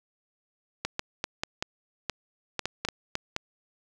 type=clicks; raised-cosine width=0.2 ms; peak=-11 dBFS; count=12; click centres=0.85 / 0.994 / 1.241 / 1.435 / 1.625 / 2.097 / 2.593 / 2.656 / 2.85 / 2.887 / 3.154 / 3.364 s; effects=none